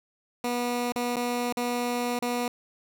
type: tone with dropouts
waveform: 15% pulse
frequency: 243 Hz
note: B3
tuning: 28 cents flat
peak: -20 dBFS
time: 0.44-2.48 s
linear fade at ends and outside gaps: 2 ms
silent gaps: 0.922-0.959 / 1.159-1.166 / 1.525-1.571 / 2.19-2.223 s
effects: none